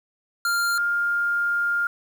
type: tone pair in turn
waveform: square / sine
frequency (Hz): 1396.9 / 1405.8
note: F6 / F6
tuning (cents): 0 / +11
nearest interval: unison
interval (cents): 11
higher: second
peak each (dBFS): -21 / -20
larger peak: second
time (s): 0.45-0.78 / 0.78-1.87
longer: second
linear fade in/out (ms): 2
effects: 8-bit